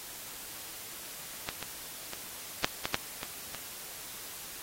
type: clicks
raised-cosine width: 0.2 ms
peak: -14 / -18 / -20 / -6 / -12 / -8 / -17 / -20 dBFS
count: 8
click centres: 1.489 / 1.627 / 2.134 / 2.645 / 2.855 / 2.944 / 3.231 / 3.547 s
effects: white hiss -44 dBFS RMS until 4.62 s + AAC 48 kbps